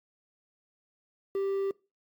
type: tone with quantisation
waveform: triangle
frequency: 392 Hz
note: G4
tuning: in tune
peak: -25 dBFS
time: 1.35-1.71 s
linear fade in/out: 2 ms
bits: 9
effects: noise-tail reverb RT60 0.3 s tail -23 dB re dry + MP3 96 kbps